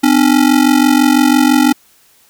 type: ring-modulated tone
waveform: square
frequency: 277.2 Hz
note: C#4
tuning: in tune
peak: -5 dBFS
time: 0.03-1.73 s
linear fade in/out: 10 ms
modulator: 23 Hz
effects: white hiss -50 dBFS RMS until 2.29 s